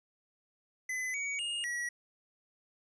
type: tone with pitch steps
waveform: square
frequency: 2020 / 2253 / 2844 / 1924 Hz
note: B6 / C#7 / F7 / B6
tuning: +39 / +28 / +31 / -46 cents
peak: -34 dBFS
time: 0.89-1.89 s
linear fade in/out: 5 ms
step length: 250 ms
effects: resampled to 22050 Hz